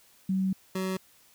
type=tone pair in turn; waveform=sine / 25% pulse; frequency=190 / 188.03 Hz; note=F#3 / F#3; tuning=+46 / +28 cents; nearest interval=unison; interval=18 cents; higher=first; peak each=-24 / -25 dBFS; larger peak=first; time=0.29-0.53 / 0.75-0.97 s; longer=first; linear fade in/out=5 ms; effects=white hiss -60 dBFS RMS until 1.34 s